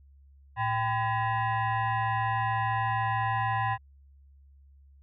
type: tone with frequency modulation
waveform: sine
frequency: 113.3 Hz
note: A#2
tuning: 49 cents flat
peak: -25 dBFS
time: 0.56-3.78 s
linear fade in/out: 50 ms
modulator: 898 Hz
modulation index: 1.6
effects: added 69 Hz sine -53 dBFS peak until 5.02 s